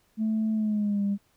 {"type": "tone with pitch glide", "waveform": "sine", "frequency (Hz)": [218.9, 200.7], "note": ["A3", "G3"], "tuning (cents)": [-9, 41], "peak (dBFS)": -22, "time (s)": [0.17, 1.18], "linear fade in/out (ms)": 50, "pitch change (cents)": -150, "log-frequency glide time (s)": [0.53, 1.03], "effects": ["tanh soft clip ceiling -20 dBFS", "pink hiss -67 dBFS RMS until 1.36 s"]}